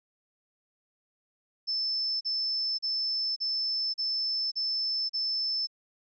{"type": "tone bursts", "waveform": "sine", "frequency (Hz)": 5274, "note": "E8", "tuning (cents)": 0, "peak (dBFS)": -27, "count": 7, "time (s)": [1.67, 5.672], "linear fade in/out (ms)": 20, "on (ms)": 540, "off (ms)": 37, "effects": []}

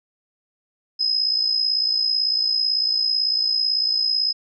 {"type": "tone with amplitude modulation", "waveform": "sine", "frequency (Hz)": 5080, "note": "D#8", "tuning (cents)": 35, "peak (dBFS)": -15, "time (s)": [0.99, 4.33], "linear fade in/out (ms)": 20, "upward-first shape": "sine", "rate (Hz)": 58, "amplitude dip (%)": 65, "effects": []}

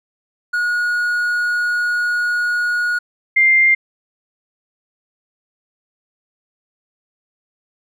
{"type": "tone pair in turn", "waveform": ["triangle", "sine"], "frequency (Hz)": [1448, 2101], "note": ["F#6", "C7"], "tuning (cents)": [-38, 7], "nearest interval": "tritone", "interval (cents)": 645, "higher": "second", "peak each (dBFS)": [-14, -9], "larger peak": "second", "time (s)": [[0.53, 2.99], [3.36, 3.75]], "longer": "first", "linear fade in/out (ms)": 10, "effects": []}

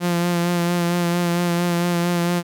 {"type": "tone with vibrato", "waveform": "sawtooth", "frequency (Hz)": 173.6, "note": "F3", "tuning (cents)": -10, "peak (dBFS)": -14, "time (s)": [0, 2.43], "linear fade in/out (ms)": 50, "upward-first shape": "sine", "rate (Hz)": 4.4, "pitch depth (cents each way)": 24, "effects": []}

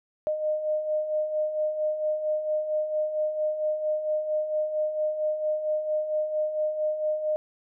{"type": "beating tone pair", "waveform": "sine", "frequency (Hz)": [610, 614.4], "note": ["D#5", "D#5"], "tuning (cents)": [-34, -22], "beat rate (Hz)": 4.4, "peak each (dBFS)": [-33, -25], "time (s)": [0.27, 7.36], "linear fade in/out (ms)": 0, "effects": []}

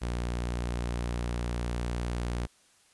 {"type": "tone", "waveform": "sawtooth", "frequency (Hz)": 59.6, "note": "A#1", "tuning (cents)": 39, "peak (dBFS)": -26, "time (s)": [0.01, 2.47], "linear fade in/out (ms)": 20, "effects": ["white hiss -63 dBFS RMS until 2.93 s", "resampled to 24000 Hz"]}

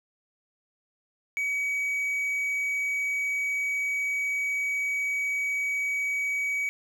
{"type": "tone", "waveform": "triangle", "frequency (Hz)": 2268, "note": "C#7", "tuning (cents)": 39, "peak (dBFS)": -24, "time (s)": [1.37, 6.69], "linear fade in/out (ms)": 0, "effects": []}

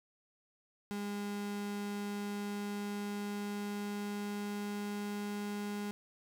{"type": "tone with pitch glide", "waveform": "35% pulse", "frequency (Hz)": [204.1, 205.6], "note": ["G#3", "G#3"], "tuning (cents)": [-30, -17], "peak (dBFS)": -35, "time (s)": [0.91, 5.91], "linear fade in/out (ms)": 0, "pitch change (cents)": 13, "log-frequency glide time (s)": [1.99, 5.33], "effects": []}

